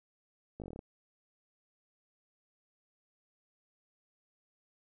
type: slowing click train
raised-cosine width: 2 ms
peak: -30 dBFS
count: 9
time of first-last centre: 0.6-0.791 s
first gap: 18 ms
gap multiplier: 1.08
effects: none